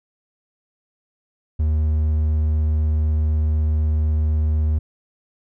triangle tone, 77 Hz, D#2, 17 cents flat, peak -14 dBFS, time 1.59-4.79 s, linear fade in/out 10 ms, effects none

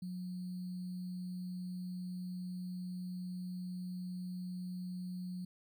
sine tone with sample-and-hold, 181.2 Hz, F#3, 36 cents flat, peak -39 dBFS, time 0.02-5.45 s, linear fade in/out 5 ms, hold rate 4410 Hz, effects none

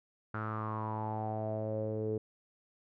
sawtooth tone with low-pass filter sweep, 108.7 Hz, A2, 21 cents flat, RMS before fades -36 dBFS, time 0.34-2.18 s, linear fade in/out 5 ms, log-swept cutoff 1400 to 420 Hz, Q 7.4, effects none

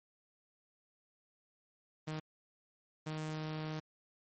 sawtooth tone bursts at uneven times, 155.56 Hz, D#3, in tune, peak -34 dBFS, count 2, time 2.07-2.2 / 3.06-3.8 s, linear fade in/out 10 ms, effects low-pass 9000 Hz 12 dB/octave + MP3 32 kbps

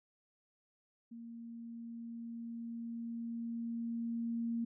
sine tone with level ramp, 232.1 Hz, A#3, 7 cents flat, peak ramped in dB -46 to -33 dBFS, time 1.11-4.65 s, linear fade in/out 10 ms, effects none

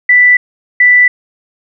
sine tone pair in turn, 1978 / 1978 Hz, B6 / B6, +2 / +2 cents, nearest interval unison, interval 0 cents, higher neither, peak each -3 dBFS, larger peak neither, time 0.09-0.37 / 0.8-1.08 s, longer neither, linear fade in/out 5 ms, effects none

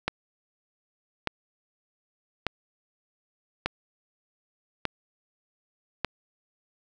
click train, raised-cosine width 0.3 ms, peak -9 dBFS, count 6, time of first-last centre 0.08-6.047 s, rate 0.838 Hz, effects none

